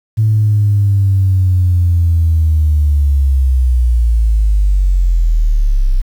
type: linear sweep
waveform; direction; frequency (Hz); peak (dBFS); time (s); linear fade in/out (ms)
sine; down; 110 to 30.87; -7; 0.17-6.02; 20
effects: tanh soft clip ceiling -3 dBFS + 7-bit